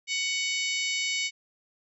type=harmonic tone with a mistuned harmonic; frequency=744 Hz; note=F#5; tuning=9 cents sharp; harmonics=3 / 4 / 5 / 6 / 7 / 8 / 9 / 10; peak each=-30 / -33 / -37 / -37 / -39 / -36 / -42 / -39 dBFS; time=0.07-1.31 s; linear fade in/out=50 ms; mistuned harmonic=9; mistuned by=+58 cents; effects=none